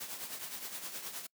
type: noise with tremolo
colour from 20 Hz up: white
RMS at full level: -40 dBFS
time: 0-1.27 s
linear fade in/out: 10 ms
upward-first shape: triangle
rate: 9.6 Hz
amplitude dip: 65%
effects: noise-tail reverb RT60 0.1 s tail -26 dB re dry + high-pass 150 Hz 12 dB/octave